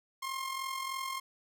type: tone with amplitude modulation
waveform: sawtooth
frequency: 1065 Hz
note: C6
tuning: 30 cents sharp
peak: -29 dBFS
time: 0.22-1.2 s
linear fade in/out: 10 ms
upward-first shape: sine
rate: 43.2 Hz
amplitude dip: 55%
effects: none